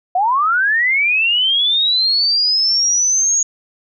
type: linear sweep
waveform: sine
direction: up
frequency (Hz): 698.5 to 6700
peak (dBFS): -12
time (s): 0.15-3.43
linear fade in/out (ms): 5
effects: none